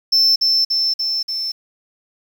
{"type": "tone with echo", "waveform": "sine", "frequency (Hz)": 5320, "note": "E8", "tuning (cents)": 15, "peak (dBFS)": -8, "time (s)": [0.12, 0.36], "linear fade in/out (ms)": 10, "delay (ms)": 290, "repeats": 4, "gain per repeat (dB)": -3, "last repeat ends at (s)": 1.52, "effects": ["tanh soft clip ceiling -10 dBFS", "7-bit"]}